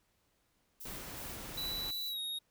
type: noise with tremolo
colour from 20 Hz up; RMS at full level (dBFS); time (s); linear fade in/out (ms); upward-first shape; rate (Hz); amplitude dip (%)
violet; -47; 0.8-2.14; 10; square; 2.7; 45
type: noise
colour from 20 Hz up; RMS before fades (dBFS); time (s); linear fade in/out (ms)
pink; -46; 0.85-1.91; 5
type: tone with pitch glide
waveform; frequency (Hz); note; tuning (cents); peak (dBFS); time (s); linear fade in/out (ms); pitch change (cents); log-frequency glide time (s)
square; 3951 to 3751; B7 to A#7; 0 to +10; -37; 1.57-2.39; 10; -90; 2.08-2.19
effects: pink hiss -75 dBFS RMS until 2.5 s